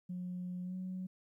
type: tone with pitch glide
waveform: sine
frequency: 180 to 185.17 Hz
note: F#3 to F#3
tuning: -47 to +2 cents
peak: -37 dBFS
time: 0.09-1.07 s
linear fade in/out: 10 ms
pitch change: +49 cents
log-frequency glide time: 0.64-0.75 s
effects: tanh soft clip ceiling -34 dBFS + 13-bit